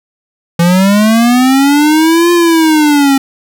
square linear two-way sweep, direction up then down, 167.4 to 349.2 to 268.8 Hz, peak -6 dBFS, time 0.59-3.18 s, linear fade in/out 5 ms, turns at 2.32 s, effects none

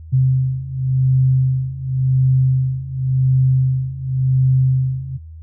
sine beating tone pair, 130 / 130.91 Hz, C3 / C3, -11 / +1 cents, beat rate 0.91 Hz, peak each -18 / -15 dBFS, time 0.12-5.18 s, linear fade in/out 20 ms, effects noise-tail reverb RT60 0.2 s tail -20 dB re dry + added 80 Hz sine -33 dBFS peak until 5.42 s

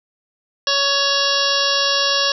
harmonic tone with a mistuned harmonic, 559 Hz, C#5, 14 cents sharp, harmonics 1 / 2 / 3 / 5 / 6 / 7 / 8 / 9 / 10, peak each -24 / -24 / -24 / -24 / -24 / -24 / -24 / -24 / -24 dBFS, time 0.67-2.32 s, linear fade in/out 2 ms, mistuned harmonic 9, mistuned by +31 cents, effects none

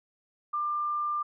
sine tone, 1193 Hz, D6, 27 cents sharp, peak -27 dBFS, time 0.53-1.23 s, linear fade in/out 10 ms, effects none

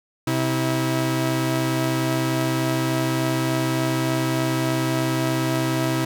sawtooth tone pair together, 130.02 / 323.3 Hz, C3 / E4, -11 / -34 cents, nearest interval octave + major third, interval 1577 cents, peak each -19 dBFS, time 0.27-6.05 s, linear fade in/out 5 ms, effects none

